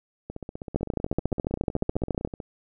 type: two click trains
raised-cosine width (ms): 2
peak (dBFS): -21 / -10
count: 34 / 22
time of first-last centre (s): 0.3-2.402 / 0.76-2.249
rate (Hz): 15.7 / 14.1
effects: none

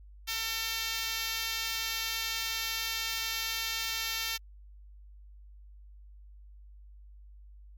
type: tone with high-pass filter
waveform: 5% pulse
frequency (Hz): 450.7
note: A4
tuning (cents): +42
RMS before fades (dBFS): -34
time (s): 0.27-4.38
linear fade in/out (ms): 20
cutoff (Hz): 1500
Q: 0.55
effects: added 50 Hz sine -49 dBFS peak until 7.77 s + Opus 48 kbps

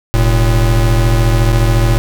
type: tone pair together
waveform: square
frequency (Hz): 42.63 / 113.8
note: F1 / A#2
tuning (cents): -41 / -41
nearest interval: octave + perfect fourth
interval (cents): 1700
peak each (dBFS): -12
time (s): 0.14-1.98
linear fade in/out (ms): 0
effects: none

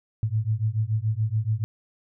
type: beating tone pair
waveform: sine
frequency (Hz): 105.9 / 112.9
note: G#2 / A2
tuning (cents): +34 / +45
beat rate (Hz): 7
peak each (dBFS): -25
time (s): 0.23-1.64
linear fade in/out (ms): 0
effects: none

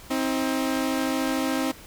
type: tone pair together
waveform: sawtooth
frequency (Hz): 264.2 / 317.8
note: C4 / D#4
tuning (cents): +17 / +37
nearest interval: minor third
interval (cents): 320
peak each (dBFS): -21 / -24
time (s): 0.1-1.72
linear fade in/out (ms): 10
effects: pink hiss -46 dBFS RMS until 1.86 s

